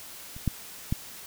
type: clicks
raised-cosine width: 5 ms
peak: -29 / -12 / -13 dBFS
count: 3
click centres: 0.365 / 0.477 / 0.925 s
effects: white hiss -44 dBFS RMS until 1.26 s